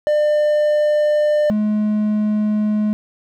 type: tone pair in turn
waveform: triangle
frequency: 599 / 211.8 Hz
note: D5 / G#3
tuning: +34 / +34 cents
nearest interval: octave + tritone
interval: 1800 cents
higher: first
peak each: -11 / -13 dBFS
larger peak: first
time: 0.07-1.5 / 1.5-2.93 s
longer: neither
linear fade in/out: 0 ms
effects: none

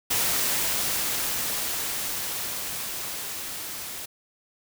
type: noise with level ramp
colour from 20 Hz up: white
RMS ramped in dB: -24 to -36 dBFS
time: 0.1-4.06 s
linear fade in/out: 10 ms
effects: none

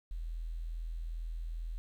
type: tone with quantisation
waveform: sine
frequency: 41.2 Hz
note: E1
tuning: in tune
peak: -36 dBFS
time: 0.11-1.78 s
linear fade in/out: 0 ms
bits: 11
effects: none

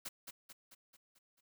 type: noise with echo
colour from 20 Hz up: white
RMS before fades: -43 dBFS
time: 0.05-0.09 s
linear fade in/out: 10 ms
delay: 220 ms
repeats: 6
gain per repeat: -5 dB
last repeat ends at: 1.41 s
effects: none

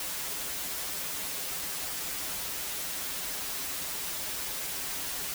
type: noise with comb filter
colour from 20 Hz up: white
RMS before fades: -35 dBFS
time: 0-5.34 s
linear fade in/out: 2 ms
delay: 8.7 ms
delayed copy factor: -0.8
effects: none

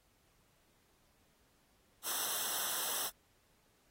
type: noise with comb filter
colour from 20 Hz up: white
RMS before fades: -37 dBFS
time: 2.03-3.11 s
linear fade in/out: 50 ms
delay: 0.43 ms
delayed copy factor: -0.9
effects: pink hiss -72 dBFS RMS until 3.9 s + AAC 48 kbps

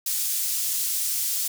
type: high-pass noise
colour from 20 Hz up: pink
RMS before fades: -26 dBFS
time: 0.06-1.48 s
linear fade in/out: 5 ms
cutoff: 7100 Hz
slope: 12 dB/octave
effects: none

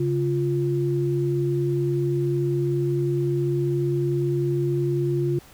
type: tone pair together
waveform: sine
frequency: 138.59 / 349.2 Hz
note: C#3 / F4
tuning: 0 / 0 cents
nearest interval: octave + major third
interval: 1600 cents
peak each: -23 dBFS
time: 0-5.39 s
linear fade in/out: 5 ms
effects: pink hiss -50 dBFS RMS until 5.53 s

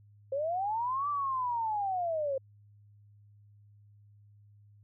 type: linear two-way sweep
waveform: sine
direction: up then down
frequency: 523 to 1176 to 523 Hz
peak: -29 dBFS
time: 0.32-2.38 s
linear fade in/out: 5 ms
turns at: 1.09 s
effects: added 103 Hz sine -56 dBFS peak until 4.83 s

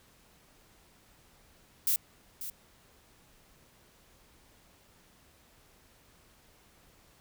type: noise with echo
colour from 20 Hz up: violet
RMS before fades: -27 dBFS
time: 1.87-1.96 s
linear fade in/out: 2 ms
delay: 540 ms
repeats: 1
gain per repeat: -12 dB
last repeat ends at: 2.5 s
effects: pink hiss -62 dBFS RMS until 7.2 s

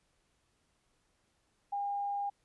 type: tone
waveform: sine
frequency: 807 Hz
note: G#5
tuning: 50 cents flat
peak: -32 dBFS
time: 1.72-2.3 s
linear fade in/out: 10 ms
effects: pink hiss -75 dBFS RMS until 2.44 s + resampled to 24000 Hz

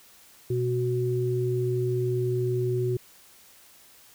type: tone pair together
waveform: sine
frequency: 123.2 / 369.2 Hz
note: B2 / F#4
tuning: -4 / -4 cents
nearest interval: octave + perfect fifth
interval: 1900 cents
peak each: -26 dBFS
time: 0.5-2.97 s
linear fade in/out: 5 ms
effects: white hiss -54 dBFS RMS until 4.14 s

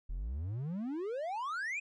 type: exponential sweep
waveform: triangle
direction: up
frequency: 36.71 to 2547 Hz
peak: -33 dBFS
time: 0.09-1.8 s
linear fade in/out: 10 ms
effects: resampled to 22050 Hz

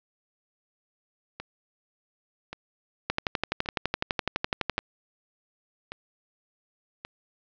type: two click trains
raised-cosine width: 0.3 ms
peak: -20 / -9 dBFS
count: 6 / 21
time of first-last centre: 1.4-7.05 / 3.1-4.781 s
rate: 0.885 / 11.9 Hz
effects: resampled to 16000 Hz + 8-bit

